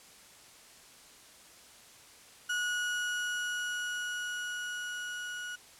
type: tone with level ramp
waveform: 35% pulse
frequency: 1457 Hz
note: F#6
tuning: 27 cents flat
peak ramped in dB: -28 to -36 dBFS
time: 2.49-5.56 s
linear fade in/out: 10 ms
effects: white hiss -55 dBFS RMS until 5.79 s + low-pass 10000 Hz 12 dB/octave